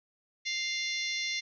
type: harmonic tone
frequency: 698.5 Hz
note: F5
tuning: in tune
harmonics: 3 / 4 / 5 / 6 / 7 / 8 / 9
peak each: -34 / -43 / -38 / -38 / -46 / -39 / -45 dBFS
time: 0.45-1.41 s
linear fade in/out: 20 ms
effects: none